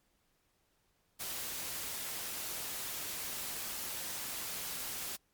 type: noise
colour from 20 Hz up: white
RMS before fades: -40 dBFS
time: 1.19-5.17 s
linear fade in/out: 20 ms
effects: pink hiss -75 dBFS RMS until 5.33 s + MP3 96 kbps